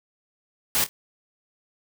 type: noise with echo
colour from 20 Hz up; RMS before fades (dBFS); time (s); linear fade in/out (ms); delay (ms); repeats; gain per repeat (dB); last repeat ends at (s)
white; -22; 0.75-0.84; 0; 25; 2; -13; 0.89
effects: none